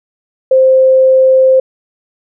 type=tone; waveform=sine; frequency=523.3 Hz; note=C5; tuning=in tune; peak=-4 dBFS; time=0.51-1.6 s; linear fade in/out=5 ms; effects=none